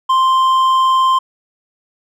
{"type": "tone with hard clipping", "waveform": "sine", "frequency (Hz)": 1046.5, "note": "C6", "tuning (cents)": 0, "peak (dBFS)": -11, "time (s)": [0.09, 1.19], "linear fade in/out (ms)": 10, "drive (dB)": 5, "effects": []}